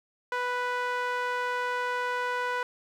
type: tone with band-pass filter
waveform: sawtooth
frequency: 493.9 Hz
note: B4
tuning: in tune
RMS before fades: -30 dBFS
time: 0.32-2.63 s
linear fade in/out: 2 ms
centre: 1300 Hz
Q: 1.6
effects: 10-bit